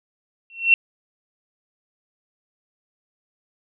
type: tone with exponential growth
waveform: sine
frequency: 2716 Hz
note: F7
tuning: 49 cents flat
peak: -7 dBFS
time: 0.5-0.74 s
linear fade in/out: 1 ms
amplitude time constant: 51 ms
effects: none